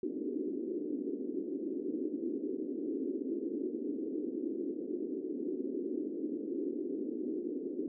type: band-pass noise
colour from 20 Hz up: pink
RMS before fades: -37 dBFS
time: 0.03-7.88 s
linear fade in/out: 2 ms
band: 260 to 400 Hz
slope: 48 dB/octave
effects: none